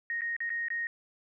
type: tone with dropouts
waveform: sine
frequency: 1864.7 Hz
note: A#6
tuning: in tune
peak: -30 dBFS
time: 0.1-0.87 s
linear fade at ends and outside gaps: 1 ms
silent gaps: 0.209-0.218 / 0.365-0.404 / 0.494-0.502 / 0.684-0.703 s
effects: none